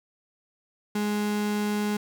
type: tone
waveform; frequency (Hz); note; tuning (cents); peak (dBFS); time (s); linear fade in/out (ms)
35% pulse; 208.4; G#3; +6; -23; 0.95-1.97; 5
effects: none